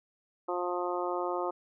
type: harmonic tone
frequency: 177.6 Hz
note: F3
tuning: 29 cents sharp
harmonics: 2 / 3 / 4 / 5 / 6 / 7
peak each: -34 / -36 / -37 / -38 / -39 / -39 dBFS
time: 0.48-1.51 s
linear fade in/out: 10 ms
effects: none